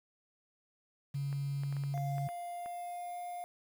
sine tone, 140 Hz, C#3, 18 cents sharp, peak -33 dBFS, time 1.14-2.28 s, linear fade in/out 10 ms
clicks, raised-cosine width 0.5 ms, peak -34 dBFS, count 9, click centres 1.328 / 1.635 / 1.726 / 1.767 / 1.837 / 1.977 / 2.182 / 2.289 / 2.66 s
triangle tone with pitch glide, 698.5 to 707.8 Hz, F5 to F5, 0 to +23 cents, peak -37 dBFS, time 1.94-3.44 s, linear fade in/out 0 ms, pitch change +23 cents, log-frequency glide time 2.51-3.14 s
effects 9-bit

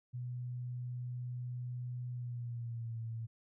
sine tone with pitch glide, 123.47 to 113.88 Hz, B2 to A#2, 0 to -40 cents, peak -38 dBFS, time 0.13-3.27 s, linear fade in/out 20 ms, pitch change -140 cents, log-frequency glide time 2.11-3 s, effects none

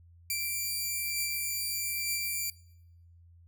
5% pulse beating tone pair, 2349 / 2350.1 Hz, D7 / D7, 0 / +1 cents, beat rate 1.1 Hz, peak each -30 / -22 dBFS, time 0.3-2.5 s, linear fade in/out 2 ms, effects noise-tail reverb RT60 0.8 s tail -21 dB re dry + added 85 Hz sine -54 dBFS peak until 3.47 s

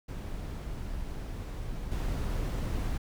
brown noise with level steps, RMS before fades -37 / -31 dBFS, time 0.08-2.98 s, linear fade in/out 10 ms, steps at 1.91 s, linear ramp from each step 10 ms, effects none

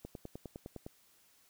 click train, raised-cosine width 2 ms, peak -30 dBFS, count 9, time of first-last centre 0.05-0.865 s, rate 9.82 Hz, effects white hiss -67 dBFS RMS until 1.49 s

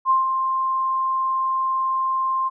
sine tone with ADSR envelope, 1053 Hz, C6, 11 cents sharp, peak -13 dBFS, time 0.05-2.5 s, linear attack 52 ms, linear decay 150 ms, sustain -6 dB, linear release 27 ms, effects none

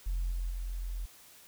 sine tone with level steps, 43.65 Hz, F1, in tune, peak -28 / -30 / -33 dBFS, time 0.06-1.06 s, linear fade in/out 10 ms, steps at 0.31 / 0.5 s, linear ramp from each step 5 ms, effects tanh soft clip ceiling -26 dBFS + white hiss -56 dBFS RMS until 1.47 s

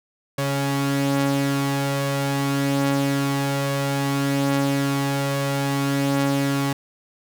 sawtooth tone pair together, 138.9 / 278.4 Hz, C#3 / C#4, +4 / +8 cents, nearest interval octave, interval 1204 cents, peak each -19 dBFS, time 0.38-6.73 s, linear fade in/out 5 ms, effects none

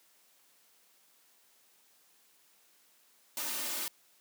white noise with comb filter, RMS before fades -36 dBFS, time 3.37-3.88 s, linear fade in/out 2 ms, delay 3.3 ms, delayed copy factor +0.75, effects white hiss -66 dBFS RMS until 4.2 s + high-pass 200 Hz 12 dB/octave

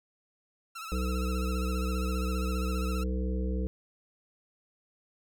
sawtooth tone with vibrato, 1318.5 Hz, E6, in tune, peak -35 dBFS, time 0.75-3.04 s, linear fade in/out 10 ms, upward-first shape sine, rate 15 Hz, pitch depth 65 cents each way
harmonic tone, 63 Hz, B1, 35 cents sharp, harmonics 1 / 3 / 5 / 7 / 8, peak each -29 / -35 / -40 / -40 / -43 dBFS, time 0.92-3.67 s, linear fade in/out 0 ms
effects none

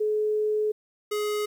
sine / square tone pair in turn, 426.3 / 419.5 Hz, G#4 / G#4, +45 / +17 cents, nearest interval unison, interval 28 cents, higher first, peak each -22 / -26 dBFS, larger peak first, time 0-0.72 / 1.11-1.46 s, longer first, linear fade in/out 10 ms, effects 10-bit

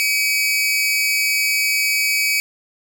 sawtooth tone pair together, 2281 / 2532 Hz, C#7 / D#7, +49 / +30 cents, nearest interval major second, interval 181 cents, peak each -14 / -19 dBFS, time 0-2.4 s, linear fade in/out 0 ms, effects none

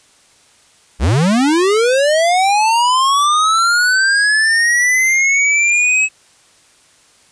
square linear sweep, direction up, 49.85 to 2583 Hz, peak -11 dBFS, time 0.99-6.09 s, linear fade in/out 50 ms, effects white hiss -50 dBFS RMS until 7.31 s + resampled to 22050 Hz

